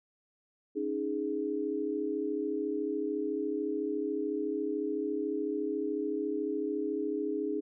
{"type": "chord", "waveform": "sine", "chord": "C# suspended second", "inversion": "none", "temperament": "equal", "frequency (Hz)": [277.2, 311.1, 415.3], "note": ["C#4", "D#4", "G#4"], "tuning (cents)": [0, 0, 0], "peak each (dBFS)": [-37, -34, -33], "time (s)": [0.75, 7.61], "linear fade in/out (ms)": 20, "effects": []}